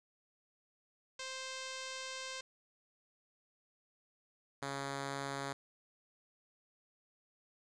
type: tone pair in turn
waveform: 5% pulse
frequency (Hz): 523.3 / 138.6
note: C5 / C#3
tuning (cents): 0 / 0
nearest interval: octave + major seventh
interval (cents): 2300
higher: first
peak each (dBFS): -30 / -27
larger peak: second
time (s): 1.19-2.41 / 4.62-5.53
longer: first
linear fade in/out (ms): 5
effects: resampled to 22050 Hz + 10-bit